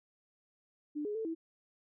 sine tone with pitch steps, 297.1 / 417.2 / 444 / 326.7 Hz, D4 / G#4 / A4 / E4, +20 / +8 / +16 / -15 cents, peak -34 dBFS, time 0.95-1.35 s, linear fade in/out 20 ms, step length 100 ms, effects none

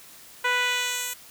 10% pulse tone with band-pass filter sweep, 493.9 Hz, B4, in tune, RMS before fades -26 dBFS, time 0.44-1.14 s, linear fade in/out 10 ms, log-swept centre 1400 to 12000 Hz, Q 0.77, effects white hiss -48 dBFS RMS until 1.3 s

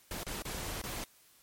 pink noise with dropouts, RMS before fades -39 dBFS, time 0.11-1.04 s, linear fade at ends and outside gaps 1 ms, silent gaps 0.233-0.266 / 0.421-0.452 / 0.816-0.838 s, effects white hiss -63 dBFS RMS until 1.42 s + MP3 64 kbps

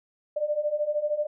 sine beating tone pair, 588 / 601 Hz, D5 / D5, +2 / +40 cents, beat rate 13 Hz, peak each -29 / -26 dBFS, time 0.36-1.27 s, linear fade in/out 10 ms, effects none

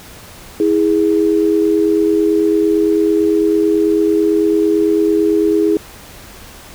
sine tone pair together, 324.3 / 413.3 Hz, E4 / G#4, -28 / -8 cents, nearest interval major third, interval 420 cents, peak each -13 dBFS, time 0.6-5.77 s, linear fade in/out 2 ms, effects pink hiss -37 dBFS RMS until 6.74 s

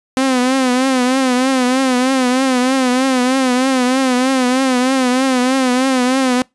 sawtooth tone with vibrato, 257.4 Hz, C4, 28 cents flat, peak -8 dBFS, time 0.17-6.42 s, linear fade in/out 0 ms, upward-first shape triangle, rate 3.2 Hz, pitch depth 85 cents each way, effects noise-tail reverb RT60 0.2 s tail -25 dB re dry + resampled to 24000 Hz

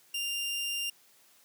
sawtooth tone, 2794 Hz, F7, in tune, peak -28 dBFS, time 0.14-0.9 s, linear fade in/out 5 ms, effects white hiss -62 dBFS RMS until 1.44 s + high-pass 150 Hz 12 dB/octave

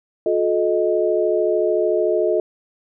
sine tone cluster, 358.3 / 431.8 / 625 Hz, F4 / A4 / D#5, +44 / -33 / +8 cents, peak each -20 dBFS, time 0.26-2.4 s, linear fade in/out 2 ms, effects none

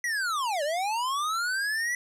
square linear two-way sweep, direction down then up, 1975.5 to 560 to 1975.5 Hz, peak -27 dBFS, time 0.04-1.95 s, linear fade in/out 2 ms, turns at 0.63 s, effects low-pass 11000 Hz 12 dB/octave + 11-bit

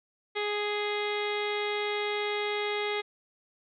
harmonic tone with a mistuned harmonic, 415.6 Hz, G#4, 1 cent sharp, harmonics 1 / 2 / 3 / 4 / 5 / 6 / 7 / 8 / 9 / 10, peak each -31 / -37 / -40 / -43 / -35 / -42 / -48 / -40 / -43 / -52 dBFS, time 0.35-3.02 s, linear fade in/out 20 ms, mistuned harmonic 10, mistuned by +20 cents, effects none

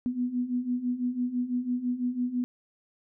sine beating tone pair, 243.3 / 249.3 Hz, B3 / B3, -26 / +16 cents, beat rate 6 Hz, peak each -32 / -28 dBFS, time 0.06-2.44 s, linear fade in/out 0 ms, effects none

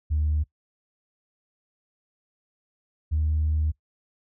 sine tone pair in turn, 75.9 / 77.14 Hz, D#2 / D#2, -42 / -14 cents, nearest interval unison, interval 28 cents, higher second, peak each -20 dBFS, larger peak neither, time 0.1-0.44 / 3.11-3.72 s, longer second, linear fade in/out 20 ms, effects noise-tail reverb RT60 0.1 s tail -20 dB re dry + tanh soft clip ceiling -17 dBFS

